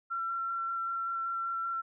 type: tone with vibrato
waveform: sine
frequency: 1357 Hz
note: E6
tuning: 50 cents sharp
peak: -31 dBFS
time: 0.1-1.82 s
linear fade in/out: 20 ms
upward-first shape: square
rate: 5.2 Hz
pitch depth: 8 cents each way
effects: none